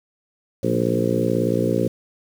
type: harmonic tone with a mistuned harmonic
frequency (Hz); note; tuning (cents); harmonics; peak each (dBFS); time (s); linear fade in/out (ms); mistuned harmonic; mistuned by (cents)
58.27; A#1; 0; 2 / 3 / 4 / 5 / 6 / 7 / 8 / 9; -26 / -26 / -26 / -26 / -26 / -26 / -26 / -26; 0.63-1.88; 5; 3; +43
effects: 7-bit